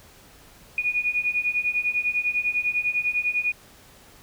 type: beating tone pair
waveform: sine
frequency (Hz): 2451 / 2461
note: D#7 / D#7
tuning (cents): -27 / -20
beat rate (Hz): 10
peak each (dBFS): -26 / -24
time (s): 0.78-3.52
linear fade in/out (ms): 2
effects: pink hiss -51 dBFS RMS until 4.22 s